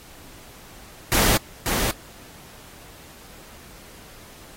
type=noise with echo; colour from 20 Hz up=pink; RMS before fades=-19 dBFS; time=1.12-1.37 s; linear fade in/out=0 ms; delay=540 ms; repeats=1; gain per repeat=-5 dB; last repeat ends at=1.91 s; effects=pink hiss -46 dBFS RMS until 4.56 s + AAC 48 kbps